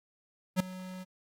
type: tone with ADSR envelope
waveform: square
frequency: 185 Hz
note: F#3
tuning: in tune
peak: -22 dBFS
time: 0.56-1.05 s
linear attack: 41 ms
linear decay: 4 ms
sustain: -19 dB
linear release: 30 ms
effects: AAC 64 kbps